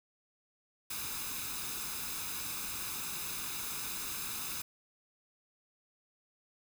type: noise with comb filter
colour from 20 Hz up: white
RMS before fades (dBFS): -39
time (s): 0.9-4.62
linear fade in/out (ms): 5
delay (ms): 0.79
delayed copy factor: +0.6
effects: none